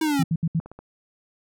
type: linear sweep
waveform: square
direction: down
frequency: 322.6 to 261.6 Hz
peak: -21 dBFS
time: 0.01-0.23 s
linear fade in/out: 5 ms
type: tone bursts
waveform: sine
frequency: 163.5 Hz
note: E3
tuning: 14 cents flat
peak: -19 dBFS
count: 4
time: 0.19-0.597 s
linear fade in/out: 5 ms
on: 50 ms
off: 69 ms
type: clicks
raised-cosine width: 1 ms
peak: -27 dBFS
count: 4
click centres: 0.6 / 0.66 / 0.716 / 0.79 s
effects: none